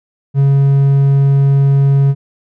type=tone; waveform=triangle; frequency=138.59 Hz; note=C#3; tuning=in tune; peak=-5 dBFS; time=0.34-2.15 s; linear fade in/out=50 ms; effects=none